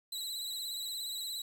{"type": "tone with vibrato", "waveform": "sawtooth", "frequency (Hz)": 3951, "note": "B7", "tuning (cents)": 0, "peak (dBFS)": -34, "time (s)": [0.12, 1.42], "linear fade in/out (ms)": 5, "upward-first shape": "sine", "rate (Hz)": 17, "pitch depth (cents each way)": 55, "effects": ["10-bit"]}